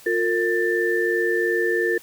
sine tone cluster, 354.9 / 457.7 / 1776 Hz, F4 / A#4 / A6, +28 / -32 / +16 cents, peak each -23 dBFS, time 0.06-1.98 s, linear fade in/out 5 ms, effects white hiss -47 dBFS RMS until 2.02 s

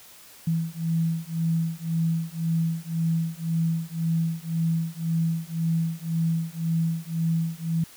sine beating tone pair, 163.4 / 165.3 Hz, E3 / E3, -15 / +5 cents, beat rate 1.9 Hz, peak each -26 dBFS, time 0.47-7.84 s, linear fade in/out 5 ms, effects white hiss -49 dBFS RMS until 7.96 s

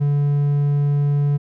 triangle tone, 144 Hz, D3, 34 cents flat, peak -13 dBFS, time 0-1.38 s, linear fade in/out 20 ms, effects none

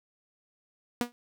sawtooth tone with exponential decay, 241.2 Hz, B3, 41 cents flat, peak -19 dBFS, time 1.01-1.12 s, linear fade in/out 0 ms, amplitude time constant 23 ms, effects none

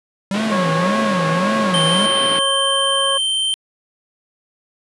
square tone with vibrato, 188.7 Hz, F#3, 34 cents sharp, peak -19 dBFS, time 0.31-2.06 s, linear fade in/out 2 ms, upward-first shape sine, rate 1.8 Hz, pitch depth 280 cents each way
pink band-pass noise, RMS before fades -26 dBFS, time 0.34-2.39 s, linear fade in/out 0 ms, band 160 to 3900 Hz, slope 24 dB/octave
harmonic tone, 547 Hz, C#5, 23 cents flat, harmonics 1 / 2 / 3, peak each -22 / -21 / -28 dBFS, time 0.51-3.18 s, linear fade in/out 10 ms
square tone, 3118 Hz, G7, 10 cents flat, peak -17 dBFS, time 1.74-3.54 s, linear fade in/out 0 ms
effects resampled to 24000 Hz

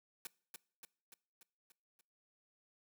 white noise with echo, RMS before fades -45 dBFS, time 0.25-0.27 s, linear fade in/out 2 ms, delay 290 ms, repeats 6, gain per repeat -4 dB, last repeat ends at 2.01 s, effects noise-tail reverb RT60 0.5 s tail -23 dB re dry + high-pass 200 Hz 12 dB/octave

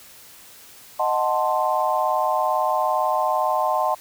sine chord, D# diminished seventh, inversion none, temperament equal, 622.3 / 740 / 880 / 1046.5 Hz, D#5 / F#5 / A5 / C6, 0 / 0 / 0 / 0 cents, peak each -24 dBFS, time 0.99-3.95 s, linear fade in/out 10 ms, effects white hiss -46 dBFS RMS until 4 s

